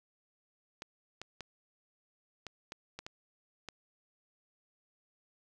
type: clicks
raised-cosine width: 0.2 ms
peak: -25 dBFS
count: 8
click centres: 0.821 / 1.216 / 1.407 / 2.467 / 2.721 / 2.99 / 3.065 / 3.687 s
effects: none